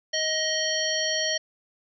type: harmonic tone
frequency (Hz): 627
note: D#5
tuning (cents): +13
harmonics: 1 / 3 / 5 / 7 / 9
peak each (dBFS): -30 / -30 / -30 / -30 / -30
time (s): 0.13-1.38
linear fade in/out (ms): 10
effects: none